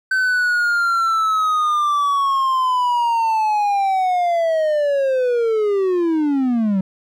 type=linear sweep; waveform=triangle; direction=down; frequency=1537 to 185 Hz; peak=-13 dBFS; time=0.11-6.81 s; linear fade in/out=5 ms; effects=none